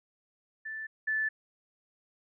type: tone pair in turn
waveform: sine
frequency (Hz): 1760 / 1747.8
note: A6 / A6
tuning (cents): 0 / -12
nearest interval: unison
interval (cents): 12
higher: first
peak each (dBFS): -36 / -27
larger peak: second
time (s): 0.65-0.87 / 1.07-1.29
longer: neither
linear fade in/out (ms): 10
effects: none